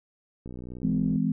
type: click train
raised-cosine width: 3 ms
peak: -27 dBFS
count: 44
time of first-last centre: 0.46-1.159 s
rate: 61.5 Hz
type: chord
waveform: sine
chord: E augmented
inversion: none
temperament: equal with one note detuned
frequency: 164.81 / 207.7 / 255.7 Hz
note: E3 / G#3 / B#3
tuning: 0 / 0 / -40 cents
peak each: -27 dBFS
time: 0.83-1.32 s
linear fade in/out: 2 ms
effects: none